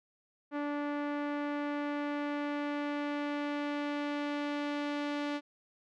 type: tone with low-pass filter sweep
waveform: sawtooth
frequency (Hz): 291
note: D4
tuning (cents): -16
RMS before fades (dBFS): -35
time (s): 0.51-5.41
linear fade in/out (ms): 50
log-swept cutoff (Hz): 1700 to 3600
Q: 1
effects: none